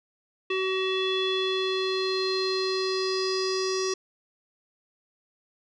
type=tone with low-pass filter sweep; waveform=square; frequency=378 Hz; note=F#4; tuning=37 cents sharp; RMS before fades=-27 dBFS; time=0.5-3.94 s; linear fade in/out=5 ms; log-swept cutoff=3000 to 5500 Hz; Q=7.1; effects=none